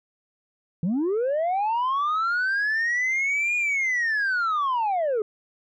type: linear two-way sweep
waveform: sine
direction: up then down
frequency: 155.56 to 2453 to 405.8 Hz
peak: -19 dBFS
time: 0.83-5.22 s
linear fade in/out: 2 ms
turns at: 3.56 s
effects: tanh soft clip ceiling -20 dBFS